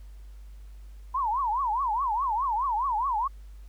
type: tone with vibrato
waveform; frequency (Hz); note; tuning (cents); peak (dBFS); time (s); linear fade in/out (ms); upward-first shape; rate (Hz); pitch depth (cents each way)
sine; 971; B5; -30; -24; 1.14-3.28; 10; triangle; 4.8; 300
effects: added 50 Hz sine -42 dBFS peak until 3.68 s + pink hiss -64 dBFS RMS until 3.68 s